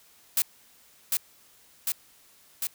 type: noise with echo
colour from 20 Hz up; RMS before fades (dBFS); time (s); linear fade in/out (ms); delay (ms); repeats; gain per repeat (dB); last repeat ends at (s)
blue; -23; 0.37-0.42; 2; 750; 3; -2; 2.67
effects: white hiss -58 dBFS RMS until 2.74 s